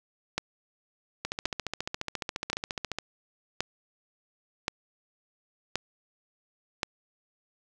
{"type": "two click trains", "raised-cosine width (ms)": 0.2, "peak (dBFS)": [-10, -14], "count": [7, 26], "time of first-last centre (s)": [[0.38, 6.832], [1.25, 2.986]], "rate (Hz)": [0.93, 14.4], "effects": []}